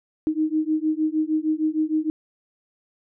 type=beating tone pair; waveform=sine; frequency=308.5 / 315 Hz; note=D#4 / D#4; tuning=-15 / +21 cents; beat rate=6.5 Hz; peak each=-23 dBFS; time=0.27-2.1 s; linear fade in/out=0 ms; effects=none